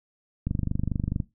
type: click train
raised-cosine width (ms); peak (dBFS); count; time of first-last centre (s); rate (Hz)
5; -14; 19; 0.47-1.202; 24.6
effects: noise-tail reverb RT60 0.2 s tail -18 dB re dry